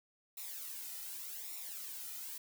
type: noise with flanger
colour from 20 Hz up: blue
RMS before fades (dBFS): -45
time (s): 0.37-2.38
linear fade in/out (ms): 5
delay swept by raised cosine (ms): 0.63 to 1.83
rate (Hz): 0.86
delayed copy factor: -0.7
effects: none